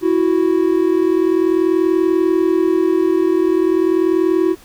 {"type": "tone pair together", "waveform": "triangle", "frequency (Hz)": [329.6, 370], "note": ["E4", "F#4"], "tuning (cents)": [0, 0], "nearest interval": "major second", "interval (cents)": 200, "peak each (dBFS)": -13, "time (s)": [0.01, 4.56], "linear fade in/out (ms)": 50, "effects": ["pink hiss -45 dBFS RMS until 4.64 s"]}